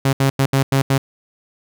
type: tone bursts at uneven times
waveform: sawtooth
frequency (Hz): 135.8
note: C#3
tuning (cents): -35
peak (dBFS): -9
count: 6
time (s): 0.05-0.13 / 0.2-0.3 / 0.39-0.46 / 0.53-0.63 / 0.72-0.82 / 0.9-0.98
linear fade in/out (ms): 5
effects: none